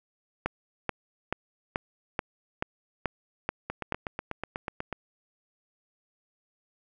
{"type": "two click trains", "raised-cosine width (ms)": 0.5, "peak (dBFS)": [-12, -17], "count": [9, 11], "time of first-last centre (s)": [[0.46, 3.923], [3.7, 4.927]], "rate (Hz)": [2.31, 8.15], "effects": []}